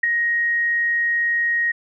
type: tone with ADSR envelope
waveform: sine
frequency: 1878 Hz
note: A#6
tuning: 12 cents sharp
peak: -11 dBFS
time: 0.03-1.72 s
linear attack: 8 ms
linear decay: 5 ms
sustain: -6 dB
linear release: 10 ms
effects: none